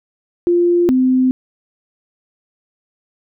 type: tone pair in turn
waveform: sine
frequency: 348.3 / 257.2 Hz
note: F4 / C4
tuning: -5 / -30 cents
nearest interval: perfect fourth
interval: 525 cents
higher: first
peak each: -10 dBFS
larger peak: neither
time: 0.47-0.89 / 0.89-1.31 s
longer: neither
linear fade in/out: 0 ms
effects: none